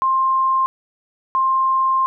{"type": "tone bursts at uneven times", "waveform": "sine", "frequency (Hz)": 1056, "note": "C6", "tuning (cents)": 16, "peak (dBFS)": -14, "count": 2, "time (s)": [[0.02, 0.66], [1.35, 2.06]], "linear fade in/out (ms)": 0, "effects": []}